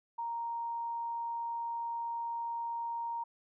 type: tone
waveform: sine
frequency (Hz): 932.3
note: A#5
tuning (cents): 0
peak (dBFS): -34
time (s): 0.18-3.24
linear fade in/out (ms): 10
effects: none